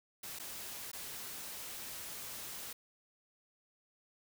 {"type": "noise with dropouts", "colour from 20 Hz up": "white", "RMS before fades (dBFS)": -45, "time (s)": [0.23, 2.73], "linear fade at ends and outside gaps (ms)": 5, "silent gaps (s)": [[0.389, 0.396], [0.916, 0.931]], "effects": []}